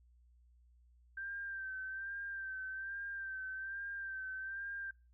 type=tone with vibrato; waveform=sine; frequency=1568 Hz; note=G6; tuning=in tune; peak=-40 dBFS; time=1.17-4.91 s; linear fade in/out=5 ms; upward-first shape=sine; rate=1.2 Hz; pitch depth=39 cents each way; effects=noise-tail reverb RT60 0.3 s tail -24 dB re dry + added 60 Hz sine -63 dBFS peak until 5.13 s